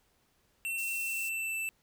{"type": "tone with pitch glide", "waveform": "square", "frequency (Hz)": [2704, 2654], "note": ["E7", "E7"], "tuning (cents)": [43, 11], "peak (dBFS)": -33, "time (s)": [0.65, 1.69], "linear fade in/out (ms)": 0, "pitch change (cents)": -32, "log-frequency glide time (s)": [0.97, 1.57]}
{"type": "high-pass noise", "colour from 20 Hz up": "white", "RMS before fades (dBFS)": -43, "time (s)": [0.77, 1.3], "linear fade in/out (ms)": 20, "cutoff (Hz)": 5200, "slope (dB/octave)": 24}
{"effects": ["pink hiss -71 dBFS RMS until 1.82 s"]}